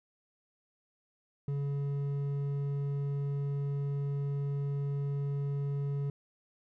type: tone with hard clipping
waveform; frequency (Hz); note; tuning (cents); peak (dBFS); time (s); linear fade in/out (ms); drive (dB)
triangle; 141.2; C#3; +32; -32; 1.48-6.1; 2; 9
effects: none